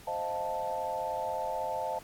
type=chord; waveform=sine; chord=F dominant seventh; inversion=second; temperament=equal; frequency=523.3 / 622.3 / 698.5 / 880 Hz; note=C5 / Eb5 / F5 / A5; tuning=0 / 0 / 0 / 0 cents; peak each=-38 / -37 / -38 / -34 dBFS; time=0.07-1.99 s; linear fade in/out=5 ms; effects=pink hiss -53 dBFS RMS until 2.03 s + AAC 64 kbps